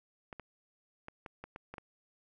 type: clicks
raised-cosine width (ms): 0.5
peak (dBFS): -29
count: 8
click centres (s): 0.328 / 0.397 / 1.084 / 1.262 / 1.44 / 1.561 / 1.74 / 1.782
effects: none